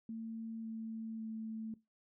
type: tone with pitch steps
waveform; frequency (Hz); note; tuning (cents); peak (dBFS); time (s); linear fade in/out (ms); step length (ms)
sine; 225.2 / 223.3 / 221.3; A3 / A3 / A3; +40 / +26 / +10; -40; 0.09-1.74; 2; 550
effects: noise-tail reverb RT60 0.2 s tail -18 dB re dry